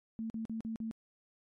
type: tone bursts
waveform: sine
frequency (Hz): 223.9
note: A3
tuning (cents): +30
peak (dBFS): -35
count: 5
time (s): 0.19-0.912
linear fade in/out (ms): 0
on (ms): 110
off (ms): 43
effects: MP3 48 kbps